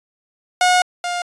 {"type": "tone pair in turn", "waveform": "sawtooth", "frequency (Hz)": [725, 706.4], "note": ["F#5", "F5"], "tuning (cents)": [-35, 20], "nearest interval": "unison", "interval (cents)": 45, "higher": "first", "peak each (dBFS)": [-8, -17], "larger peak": "first", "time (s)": [[0.61, 0.82], [1.04, 1.22]], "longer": "first", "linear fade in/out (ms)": 2, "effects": ["resampled to 22050 Hz"]}